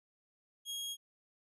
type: tone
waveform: sawtooth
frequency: 3279 Hz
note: G#7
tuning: 23 cents flat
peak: -35 dBFS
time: 0.65-0.97 s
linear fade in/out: 50 ms
effects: resampled to 32000 Hz